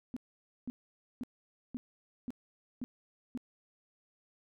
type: tone bursts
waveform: sine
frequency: 246.9 Hz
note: B3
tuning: in tune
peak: -35 dBFS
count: 7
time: 0.14-3.375 s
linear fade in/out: 0 ms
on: 25 ms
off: 510 ms
effects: none